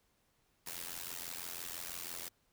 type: noise with amplitude modulation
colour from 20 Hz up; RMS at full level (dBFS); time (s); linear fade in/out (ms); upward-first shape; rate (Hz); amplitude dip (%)
white; -40; 0.66-2.29; 10; sine; 86; 90
effects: pink hiss -75 dBFS RMS until 2.52 s